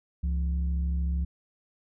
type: tone pair together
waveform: sine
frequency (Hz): 68.24 / 171.5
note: C#2 / F3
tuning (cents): -27 / -31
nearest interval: octave + major third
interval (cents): 1596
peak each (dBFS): -24 / -34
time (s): 0.23-1.25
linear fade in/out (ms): 10
effects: tanh soft clip ceiling -20 dBFS